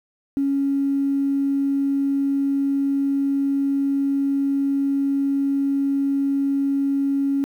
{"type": "tone", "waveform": "triangle", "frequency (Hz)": 277.2, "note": "C#4", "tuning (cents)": 0, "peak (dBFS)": -14, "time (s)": [0.37, 7.44], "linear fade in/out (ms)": 0, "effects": ["tanh soft clip ceiling -16 dBFS", "9-bit"]}